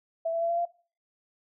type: tone with pitch steps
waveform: sine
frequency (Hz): 659.3 / 667 / 674.7 / 682.6 / 690.5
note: E5 / E5 / E5 / F5 / F5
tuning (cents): 0 / +20 / +40 / -40 / -20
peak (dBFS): -25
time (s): 0.25-0.655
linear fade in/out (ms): 10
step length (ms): 81
effects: noise-tail reverb RT60 0.4 s tail -19 dB re dry